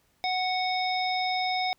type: harmonic tone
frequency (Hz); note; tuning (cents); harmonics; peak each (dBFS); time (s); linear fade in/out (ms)
740; F#5; 0; 1 / 3 / 5 / 7; -27 / -32 / -34 / -35; 0.24-1.73; 0
effects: pink hiss -68 dBFS RMS until 1.78 s